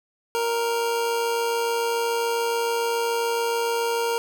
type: tone with amplitude modulation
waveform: 25% pulse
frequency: 465.9 Hz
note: A#4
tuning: 1 cent flat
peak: -17 dBFS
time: 0.35-4.18 s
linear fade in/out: 0 ms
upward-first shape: sine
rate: 107 Hz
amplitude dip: 30%
effects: none